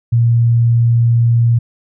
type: tone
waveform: sine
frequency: 117.4 Hz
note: A#2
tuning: 13 cents sharp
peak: -8 dBFS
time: 0.12-1.59 s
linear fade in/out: 10 ms
effects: none